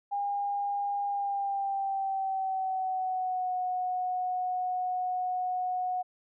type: tone with pitch glide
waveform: sine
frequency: 808 to 732.4 Hz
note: G#5 to F#5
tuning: -48 to -18 cents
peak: -28 dBFS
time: 0.11-6.03 s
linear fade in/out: 20 ms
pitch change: -170 cents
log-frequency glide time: 1.07-3.54 s
effects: none